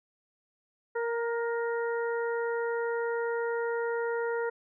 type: harmonic tone with a mistuned harmonic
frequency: 466.2 Hz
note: A#4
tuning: in tune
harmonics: 1 / 2 / 3 / 4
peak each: -29 / -37 / -38 / -41 dBFS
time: 0.95-4.5 s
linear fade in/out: 10 ms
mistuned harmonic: 3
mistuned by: +20 cents
effects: none